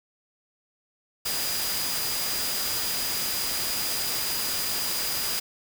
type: tone in noise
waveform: sine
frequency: 4900 Hz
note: D#8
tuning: 27 cents flat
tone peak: -32 dBFS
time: 1.25-5.4 s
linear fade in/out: 10 ms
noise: white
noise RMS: -29 dBFS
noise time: 1.25-5.4 s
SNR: -6 dB
effects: none